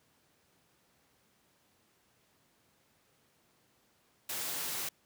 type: noise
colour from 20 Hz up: white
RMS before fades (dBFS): -37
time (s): 4.29-4.89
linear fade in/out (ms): 5
effects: pink hiss -70 dBFS RMS until 5.05 s + high-pass 100 Hz 12 dB/octave